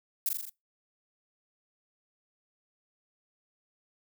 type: noise with echo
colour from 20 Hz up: violet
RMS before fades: -28 dBFS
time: 0.26-0.29 s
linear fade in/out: 2 ms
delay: 41 ms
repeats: 5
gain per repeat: -3 dB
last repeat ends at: 0.495 s
effects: noise-tail reverb RT60 0.2 s tail -23 dB re dry